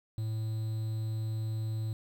triangle tone with quantisation, 110 Hz, A2, in tune, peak -29 dBFS, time 0.18-1.93 s, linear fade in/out 0 ms, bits 9, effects none

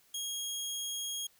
20% pulse tone, 3277 Hz, G#7, 24 cents flat, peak -30 dBFS, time 0.14-1.27 s, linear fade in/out 5 ms, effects white hiss -66 dBFS RMS until 1.39 s

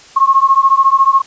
sine beating tone pair, 1077 / 1091 Hz, C6 / C#6, +50 / -28 cents, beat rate 14 Hz, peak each -10 dBFS, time 0.16-1.22 s, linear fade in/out 10 ms, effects white hiss -40 dBFS RMS until 1.26 s + resampled to 16000 Hz

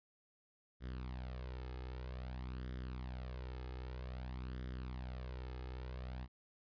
sawtooth tone with flanger, 63.1 Hz, B1, 38 cents sharp, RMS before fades -45 dBFS, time 0.8-6.28 s, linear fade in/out 50 ms, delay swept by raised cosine 0.58 to 2.38 ms, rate 0.52 Hz, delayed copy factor +0.6, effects resampled to 11025 Hz

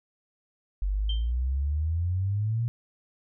sine exponential sweep, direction up, 46.64 to 120 Hz, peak -24 dBFS, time 0.82-2.68 s, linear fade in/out 0 ms
sine tone with exponential decay, 3136 Hz, G7, in tune, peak -30 dBFS, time 1.09-1.32 s, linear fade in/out 5 ms, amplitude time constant 49 ms
effects none

